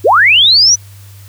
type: linear sweep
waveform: sine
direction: up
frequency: 305.2 to 6030 Hz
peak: -4 dBFS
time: 0.04-0.76 s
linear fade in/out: 20 ms
effects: added 99 Hz sine -33 dBFS peak until 1.28 s + white hiss -43 dBFS RMS until 1.28 s